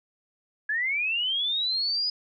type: linear sweep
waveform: sine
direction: up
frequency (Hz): 1668 to 5000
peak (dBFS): -24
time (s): 0.69-2.1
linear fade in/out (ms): 5
effects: none